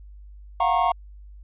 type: chord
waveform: triangle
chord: Gb major seventh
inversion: third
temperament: equal with one note detuned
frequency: 698.5 / 740 / 932.3 / 1089.7 Hz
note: F5 / Gb5 / Bb5 / Db6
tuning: 0 / 0 / 0 / -30 cents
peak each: -22 dBFS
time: 0.6-0.92 s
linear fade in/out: 5 ms
effects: added 50 Hz sine -41 dBFS peak until 1.43 s + resampled to 8000 Hz